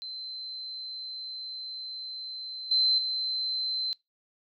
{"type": "tone with level steps", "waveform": "sine", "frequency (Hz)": 4082, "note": "C8", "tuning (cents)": -44, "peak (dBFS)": [-36, -21, -28], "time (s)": [0.02, 3.93], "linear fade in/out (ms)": 0, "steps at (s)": [2.71, 2.98], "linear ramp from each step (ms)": 5, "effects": ["noise-tail reverb RT60 0.2 s tail -23 dB re dry"]}